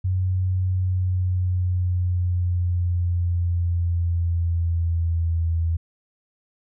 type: tone with pitch glide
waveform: sine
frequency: 92.5 to 82.89 Hz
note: F#2 to E2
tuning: 0 to +10 cents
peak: -19 dBFS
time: 0.04-5.77 s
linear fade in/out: 10 ms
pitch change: -190 cents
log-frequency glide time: 0.73-5.48 s
effects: none